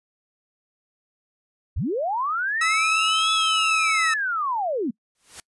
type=linear two-way sweep; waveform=sine; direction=up then down; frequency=42.02 to 3436 to 203.2 Hz; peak=-22 dBFS; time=1.76-4.91 s; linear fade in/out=10 ms; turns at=3.32 s
type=tone; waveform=sawtooth; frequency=1300 Hz; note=E6; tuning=24 cents flat; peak=-17 dBFS; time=2.61-4.14 s; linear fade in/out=5 ms
type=noise with exponential growth; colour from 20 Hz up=white; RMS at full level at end=-35 dBFS; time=5.15-5.4 s; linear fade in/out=1 ms; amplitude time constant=54 ms
effects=noise-tail reverb RT60 0.1 s tail -26 dB re dry + resampled to 24000 Hz